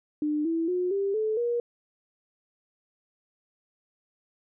sine tone with pitch steps, 300 / 329 / 360.9 / 395.9 / 434.2 / 476.2 Hz, D4 / E4 / F#4 / G4 / A4 / A#4, +37 / -3 / -43 / +17 / -23 / +37 cents, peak -24 dBFS, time 0.22-1.6 s, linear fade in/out 2 ms, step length 230 ms, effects none

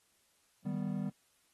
triangle chord, Eb augmented, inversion none, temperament equal, 155.56 / 196 / 246.9 Hz, Eb3 / G3 / B3, 0 / 0 / 0 cents, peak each -37 / -34 / -38 dBFS, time 0.65-1.1 s, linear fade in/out 10 ms, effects white hiss -72 dBFS RMS until 1.53 s + AAC 32 kbps

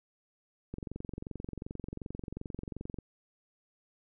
click train, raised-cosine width 3 ms, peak -26 dBFS, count 52, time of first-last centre 0.74-2.987 s, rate 22.7 Hz, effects none

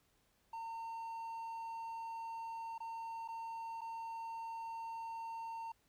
triangle tone with dropouts, 911 Hz, A#5, 40 cents flat, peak -40 dBFS, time 0.53-5.72 s, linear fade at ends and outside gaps 5 ms, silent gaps 2.781-2.803 / 3.278-3.285 / 3.809-3.815 s, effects pink hiss -75 dBFS RMS until 5.88 s

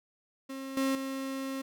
35% pulse tone with level steps, 268.4 Hz, C4, 44 cents sharp, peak -36 / -25 / -32 dBFS, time 0.49-1.62 s, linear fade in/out 10 ms, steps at 0.77 / 0.95 s, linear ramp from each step 2 ms, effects none

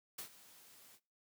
white noise with ADSR envelope, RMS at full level -44 dBFS, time 0.18-1 s, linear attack 9 ms, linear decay 93 ms, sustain -17 dB, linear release 59 ms, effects noise-tail reverb RT60 0.4 s tail -24 dB re dry + high-pass 100 Hz 12 dB/octave

